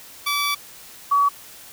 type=tone pair in turn; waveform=15% pulse / sine; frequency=1153 / 1135.2 Hz; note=D6 / C#6; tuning=-32 / +41 cents; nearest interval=unison; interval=27 cents; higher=first; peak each=-14 dBFS; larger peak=neither; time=0.26-0.55 / 1.11-1.29 s; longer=first; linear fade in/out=10 ms; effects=white hiss -43 dBFS RMS until 1.72 s